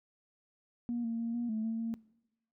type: tone with pitch steps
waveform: sine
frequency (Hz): 238.2 / 229.3 / 231.4 / 238.2 / 218.5 / 225.5 / 228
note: A#3 / A#3 / A#3 / A#3 / A3 / A3 / A#3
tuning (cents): +38 / -28 / -13 / +38 / -12 / +43 / -38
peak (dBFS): -31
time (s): 0.89-1.94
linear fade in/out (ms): 0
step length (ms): 150
effects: noise-tail reverb RT60 0.9 s tail -22 dB re dry + tanh soft clip ceiling -27 dBFS